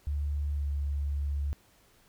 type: tone with pitch glide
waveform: sine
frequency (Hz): 72.6 to 71.39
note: D2 to D2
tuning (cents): -19 to -48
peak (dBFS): -28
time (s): 0.07-1.53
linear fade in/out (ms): 0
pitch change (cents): -29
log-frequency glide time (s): 0.54-0.65
effects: pink hiss -63 dBFS RMS until 2.08 s